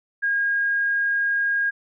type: tone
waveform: sine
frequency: 1628 Hz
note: G#6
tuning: 35 cents flat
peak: -19 dBFS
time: 0.22-1.71 s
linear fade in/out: 20 ms
effects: none